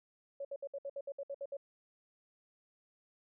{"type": "tone bursts", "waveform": "sine", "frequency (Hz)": 558, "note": "C#5", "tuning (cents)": 11, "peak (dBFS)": -38, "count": 11, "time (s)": [0.4, 1.569], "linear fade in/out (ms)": 5, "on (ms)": 49, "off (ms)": 63, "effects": []}